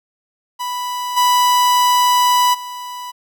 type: tone with level steps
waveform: 45% pulse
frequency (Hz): 987.8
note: B5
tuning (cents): 0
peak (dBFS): -21 / -11 / -27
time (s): 0.59-3.12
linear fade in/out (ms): 20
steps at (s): 1.16 / 2.53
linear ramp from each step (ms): 20
effects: none